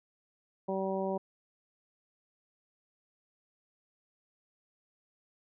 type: harmonic tone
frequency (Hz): 191.8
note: G3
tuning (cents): -37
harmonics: 1 / 2 / 3 / 4 / 5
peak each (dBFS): -36 / -35 / -35 / -40 / -41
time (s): 0.68-1.18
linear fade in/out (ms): 10
effects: none